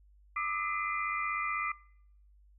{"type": "tone cluster", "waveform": "sine", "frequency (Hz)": [1191, 1287, 2037, 2401], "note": ["D6", "E6", "C7", "D7"], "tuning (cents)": [24, -42, -47, 38], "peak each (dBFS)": [-33, -39, -36, -39], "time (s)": [0.36, 1.72], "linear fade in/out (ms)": 5, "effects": ["noise-tail reverb RT60 0.7 s tail -23 dB re dry", "added 50 Hz sine -58 dBFS peak until 2.58 s"]}